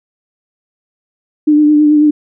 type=tone with vibrato; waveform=sine; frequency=299.7 Hz; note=D4; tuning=35 cents sharp; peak=-5 dBFS; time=1.47-2.11 s; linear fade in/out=10 ms; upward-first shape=sine; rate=9.2 Hz; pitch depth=25 cents each way; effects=none